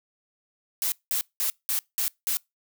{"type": "noise bursts", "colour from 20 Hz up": "blue", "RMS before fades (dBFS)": -26, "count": 6, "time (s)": [0.82, 2.37], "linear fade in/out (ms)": 0, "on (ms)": 100, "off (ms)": 190, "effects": ["noise-tail reverb RT60 0.2 s tail -25 dB re dry"]}